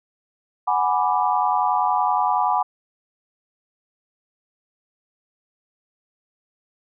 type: chord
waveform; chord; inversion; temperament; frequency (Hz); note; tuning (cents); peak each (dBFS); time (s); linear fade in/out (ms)
sine; G# half-diminished seventh; third; equal; 740 / 830.6 / 987.8 / 1174.7; F#5 / G#5 / B5 / D6; 0 / 0 / 0 / 0; -23 / -22 / -22 / -25; 0.67-2.63; 10
effects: none